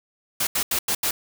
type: noise bursts at uneven times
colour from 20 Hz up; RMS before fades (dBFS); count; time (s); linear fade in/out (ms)
white; -23; 5; 0.4-0.47 / 0.55-0.63 / 0.71-0.79 / 0.88-0.95 / 1.03-1.11; 5
effects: none